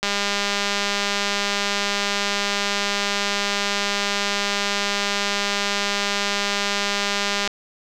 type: click train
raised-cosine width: 0.2 ms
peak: -5 dBFS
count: 1505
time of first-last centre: 0.03-7.476 s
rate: 202 Hz
effects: none